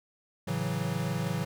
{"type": "chord", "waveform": "square", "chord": "F# minor seventh", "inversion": "first", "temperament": "equal", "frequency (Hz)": [110, 138.59, 164.81, 185], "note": ["A2", "C#3", "E3", "F#3"], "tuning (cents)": [0, 0, 0, 0], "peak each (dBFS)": [-37, -35, -34, -36], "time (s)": [0.47, 1.45], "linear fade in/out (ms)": 10, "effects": []}